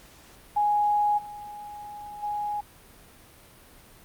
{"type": "tone with level steps", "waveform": "sine", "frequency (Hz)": 830.6, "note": "G#5", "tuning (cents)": 0, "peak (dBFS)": [-20, -37, -27], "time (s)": [0.56, 2.61], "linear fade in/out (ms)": 10, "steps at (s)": [1.17, 2.22], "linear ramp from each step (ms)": 20, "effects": ["pink hiss -52 dBFS RMS until 4.04 s", "Opus 48 kbps"]}